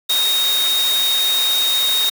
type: tone in noise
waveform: sine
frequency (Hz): 3729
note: A#7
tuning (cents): 0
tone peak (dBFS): -15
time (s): 0.09-2.1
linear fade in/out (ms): 10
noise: white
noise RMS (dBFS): -23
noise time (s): 0.09-2.1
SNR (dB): +5
effects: high-pass 400 Hz 12 dB/octave